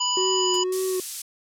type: harmonic tone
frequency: 988 Hz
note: B5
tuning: in tune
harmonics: 1 / 3 / 5 / 7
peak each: -27 / -25 / -30 / -27 dBFS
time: 0-0.64 s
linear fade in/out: 10 ms
type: tone with vibrato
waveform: triangle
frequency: 370 Hz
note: F#4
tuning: in tune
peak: -21 dBFS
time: 0.17-1 s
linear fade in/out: 2 ms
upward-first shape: sine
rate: 1.9 Hz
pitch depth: 28 cents each way
type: noise with exponential decay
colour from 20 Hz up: white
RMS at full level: -35 dBFS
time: 0.54-0.64 s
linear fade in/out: 0 ms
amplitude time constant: 21 ms
type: high-pass noise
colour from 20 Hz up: pink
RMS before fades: -32 dBFS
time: 0.72-1.22 s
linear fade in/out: 5 ms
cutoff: 6500 Hz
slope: 12 dB/octave
effects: low-pass 12000 Hz 12 dB/octave